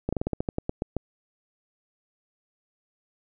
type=slowing click train; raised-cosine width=2 ms; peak=-13 dBFS; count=12; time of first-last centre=0.09-0.967 s; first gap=36 ms; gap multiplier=1.15; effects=none